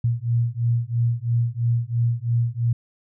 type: beating tone pair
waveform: sine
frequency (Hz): 116.54 / 119.54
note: A#2 / A#2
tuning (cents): 0 / +44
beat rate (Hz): 3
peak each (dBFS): -22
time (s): 0.04-2.73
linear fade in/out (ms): 5
effects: none